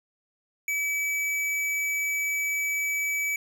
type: tone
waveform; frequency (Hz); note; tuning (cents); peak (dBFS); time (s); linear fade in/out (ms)
square; 2292; D7; -43; -26; 0.68-3.36; 2
effects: none